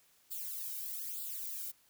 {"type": "noise with flanger", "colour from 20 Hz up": "violet", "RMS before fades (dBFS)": -41, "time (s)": [0.3, 1.72], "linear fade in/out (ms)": 20, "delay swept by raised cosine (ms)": [0.24, 1.34], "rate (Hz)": 1.1, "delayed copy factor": 0.85, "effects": ["white hiss -68 dBFS RMS until 1.89 s"]}